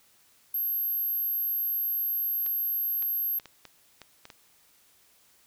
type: tone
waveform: sine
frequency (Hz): 12544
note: G9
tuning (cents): 0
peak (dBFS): -26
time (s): 0.54-3.39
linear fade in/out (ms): 5
type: clicks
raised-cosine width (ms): 0.2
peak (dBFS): -27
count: 8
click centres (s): 2.463 / 3.024 / 3.398 / 3.457 / 3.653 / 4.017 / 4.254 / 4.302
effects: white hiss -62 dBFS RMS until 5.46 s